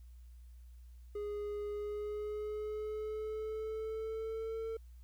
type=tone with pitch glide; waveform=triangle; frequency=414.1 to 449 Hz; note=G#4 to A4; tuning=-5 to +35 cents; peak=-35 dBFS; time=1.15-4.77 s; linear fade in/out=5 ms; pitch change=+140 cents; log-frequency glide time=1.7-4.61 s; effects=added 60 Hz sine -51 dBFS peak until 5.03 s + white hiss -75 dBFS RMS until 5.03 s